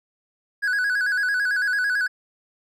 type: tone with vibrato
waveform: triangle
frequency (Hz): 1570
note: G6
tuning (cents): +2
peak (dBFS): -18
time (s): 0.62-2.08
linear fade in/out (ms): 20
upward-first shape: square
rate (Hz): 9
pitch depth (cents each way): 88
effects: none